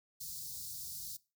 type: band-stop noise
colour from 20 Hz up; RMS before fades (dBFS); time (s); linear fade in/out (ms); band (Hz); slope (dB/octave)
white; -44; 0.2-1.17; 10; 180 to 4100; 48
effects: noise-tail reverb RT60 0.3 s tail -21 dB re dry